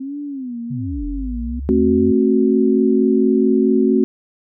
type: tone with vibrato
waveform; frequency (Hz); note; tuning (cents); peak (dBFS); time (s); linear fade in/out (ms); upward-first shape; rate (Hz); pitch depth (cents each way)
sine; 260.6; C4; -7; -24; 0-1.6; 10; sine; 1.2; 190
type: linear two-way sweep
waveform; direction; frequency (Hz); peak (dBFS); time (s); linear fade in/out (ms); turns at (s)
sine; down then up; 145.9 to 41.23 to 92.2; -23; 0.7-2.12; 10; 1.05
type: chord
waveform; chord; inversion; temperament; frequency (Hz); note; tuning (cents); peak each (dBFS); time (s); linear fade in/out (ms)
sine; F# diminished; first; just; 222 / 266.4 / 370; A3 / C4 / F#4; +16 / +31 / 0; -16; 1.69-4.04; 0
effects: none